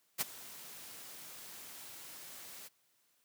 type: noise with ADSR envelope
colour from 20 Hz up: white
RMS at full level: -31 dBFS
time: 0.18-2.69 s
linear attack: 32 ms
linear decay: 20 ms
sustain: -19 dB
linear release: 25 ms
effects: white hiss -74 dBFS RMS until 3.24 s + high-pass 100 Hz 12 dB/octave